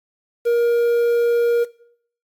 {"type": "tone with quantisation", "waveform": "triangle", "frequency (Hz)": 472.2, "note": "A#4", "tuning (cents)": 22, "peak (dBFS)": -12, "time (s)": [0.45, 1.65], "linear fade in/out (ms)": 20, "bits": 7, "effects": ["noise-tail reverb RT60 0.6 s tail -19 dB re dry", "AAC 64 kbps"]}